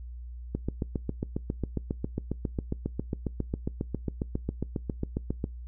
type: click train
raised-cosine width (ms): 3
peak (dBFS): -16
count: 37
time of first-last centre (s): 0.55-5.441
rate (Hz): 7.36
effects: noise-tail reverb RT60 0.2 s tail -24 dB re dry + added 60 Hz sine -38 dBFS peak until 5.67 s